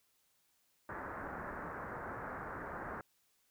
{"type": "low-pass noise", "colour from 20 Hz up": "white", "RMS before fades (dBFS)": -44, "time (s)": [0.89, 3.01], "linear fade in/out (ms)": 2, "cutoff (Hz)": 1700, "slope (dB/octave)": 48, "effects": ["white hiss -75 dBFS RMS until 3.5 s"]}